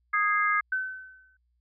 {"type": "chord", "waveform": "sine", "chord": "Ab major", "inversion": "second", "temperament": "equal with one note detuned", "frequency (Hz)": [1244.5, 1647.8, 2093], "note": ["Eb6", "Ab6", "C7"], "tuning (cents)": [0, -14, 0], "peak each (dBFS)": [-25, -27, -28], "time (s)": [0.13, 0.61], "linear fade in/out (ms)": 10}
{"type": "tone with exponential decay", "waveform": "sine", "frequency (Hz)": 1523, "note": "F#6", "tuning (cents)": 50, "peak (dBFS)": -23, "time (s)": [0.72, 1.37], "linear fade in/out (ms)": 5, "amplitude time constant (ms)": 140}
{"effects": ["added 60 Hz sine -68 dBFS peak until 1.6 s"]}